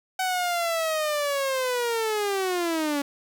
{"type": "linear sweep", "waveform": "sawtooth", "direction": "down", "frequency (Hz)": [755, 279.4], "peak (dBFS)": -20, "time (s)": [0.19, 3.02], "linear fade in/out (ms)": 5, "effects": []}